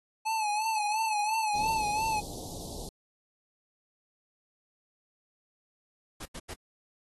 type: tone with vibrato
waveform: square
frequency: 860 Hz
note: A5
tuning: 40 cents flat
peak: -28 dBFS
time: 0.25-2.21 s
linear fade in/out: 20 ms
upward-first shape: sine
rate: 2.9 Hz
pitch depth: 66 cents each way
type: band-stop noise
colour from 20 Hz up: pink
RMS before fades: -41 dBFS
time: 1.55-2.89 s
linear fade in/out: 2 ms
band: 870 to 3700 Hz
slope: 48 dB/octave
type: noise bursts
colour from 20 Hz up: pink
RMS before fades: -40 dBFS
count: 3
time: 6.2-6.541 s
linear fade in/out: 10 ms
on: 57 ms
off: 85 ms
effects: AAC 32 kbps